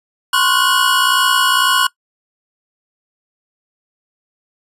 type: tone cluster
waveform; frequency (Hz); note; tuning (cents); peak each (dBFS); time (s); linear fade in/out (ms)
square; 1031 / 1093 / 1434 / 1492 / 2905; C6 / C#6 / F6 / F#6 / F#7; -26 / -25 / +45 / +14 / -32; -19; 0.33-1.87; 5
effects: noise-tail reverb RT60 0.1 s tail -21 dB re dry + resampled to 32000 Hz